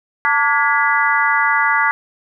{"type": "tone cluster", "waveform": "sine", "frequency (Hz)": [892, 1156, 1431, 1665, 1987], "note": ["A5", "D6", "F6", "G#6", "B6"], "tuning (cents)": [23, -28, 42, 4, 10], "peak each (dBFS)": -19, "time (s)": [0.25, 1.91], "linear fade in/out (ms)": 0, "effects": []}